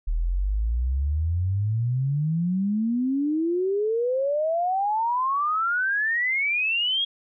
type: exponential sweep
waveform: sine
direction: up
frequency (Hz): 38 to 3322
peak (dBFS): -21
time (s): 0.07-7.05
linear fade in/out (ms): 10
effects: none